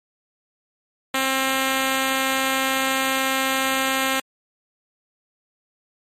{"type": "tone", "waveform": "5% pulse", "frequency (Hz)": 265.9, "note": "C4", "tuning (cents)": 28, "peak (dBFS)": -8, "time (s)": [1.14, 4.2], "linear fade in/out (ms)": 5, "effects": ["MP3 64 kbps"]}